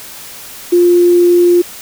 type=tone with quantisation; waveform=sine; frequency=350.6 Hz; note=F4; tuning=7 cents sharp; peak=-5 dBFS; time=0.72-1.62 s; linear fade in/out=10 ms; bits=5; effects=white hiss -31 dBFS RMS until 1.81 s